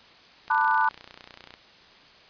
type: click train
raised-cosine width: 0.2 ms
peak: -25 dBFS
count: 33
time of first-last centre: 0.48-1.54 s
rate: 30.2 Hz
type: chord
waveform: sine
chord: B minor seventh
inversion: third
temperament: just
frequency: 889 / 987.8 / 1185.3 / 1481.6 Hz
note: A5 / B5 / D6 / F#6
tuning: +18 / 0 / +16 / +2 cents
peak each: -23 / -25 / -28 / -25 dBFS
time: 0.5-0.89 s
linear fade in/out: 5 ms
effects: white hiss -52 dBFS RMS until 2.29 s + resampled to 11025 Hz